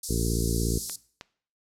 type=band-pass noise; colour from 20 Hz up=white; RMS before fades=-36 dBFS; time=0.03-0.96 s; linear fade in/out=5 ms; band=4400 to 12000 Hz; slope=48 dB/octave
type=harmonic tone; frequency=57 Hz; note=A#1; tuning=38 cents flat; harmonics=1 / 2 / 3 / 4 / 5 / 6 / 7 / 8; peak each=-28 / -31 / -33 / -34 / -35 / -36 / -36 / -37 dBFS; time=0.09-0.79 s; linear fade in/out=10 ms
type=clicks; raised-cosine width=0.2 ms; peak=-21 dBFS; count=2; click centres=0.897 / 1.211 s
effects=noise-tail reverb RT60 0.5 s tail -19 dB re dry